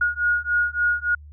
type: beating tone pair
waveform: sine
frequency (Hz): 1439 / 1442.5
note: F#6 / F#6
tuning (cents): -49 / -44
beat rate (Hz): 3.5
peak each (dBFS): -22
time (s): 0.01-1.15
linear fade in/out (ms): 5
effects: added 74 Hz sine -40 dBFS peak until 1.32 s